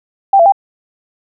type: tone with pitch steps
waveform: sine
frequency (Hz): 786 / 675 / 793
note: G5 / E5 / G5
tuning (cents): +4 / +41 / +20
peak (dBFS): -4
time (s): 0.33-0.522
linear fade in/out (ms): 5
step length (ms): 64
effects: none